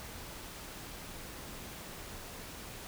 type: silence
effects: pink hiss -46 dBFS RMS until 2.87 s